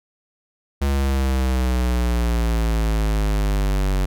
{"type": "exponential sweep", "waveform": "square", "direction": "down", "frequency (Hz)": [70.1, 47], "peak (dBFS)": -18, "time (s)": [0.81, 4.06], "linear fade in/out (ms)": 10, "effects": []}